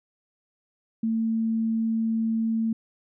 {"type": "tone", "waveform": "sine", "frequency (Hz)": 224.6, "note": "A3", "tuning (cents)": 36, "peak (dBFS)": -22, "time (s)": [1.03, 2.73], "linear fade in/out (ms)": 5, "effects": []}